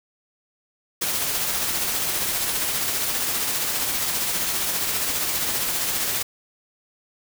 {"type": "noise with tremolo", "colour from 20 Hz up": "white", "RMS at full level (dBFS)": -23, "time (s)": [1.01, 6.23], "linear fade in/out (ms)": 10, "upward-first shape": "triangle", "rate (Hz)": 15, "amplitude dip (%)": 35, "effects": []}